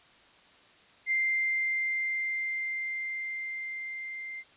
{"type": "tone with level ramp", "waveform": "sine", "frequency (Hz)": 2093, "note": "C7", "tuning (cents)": 0, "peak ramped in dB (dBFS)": [-24, -37], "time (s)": [1.06, 4.44], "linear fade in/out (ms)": 50, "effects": ["white hiss -58 dBFS RMS until 4.56 s", "resampled to 8000 Hz"]}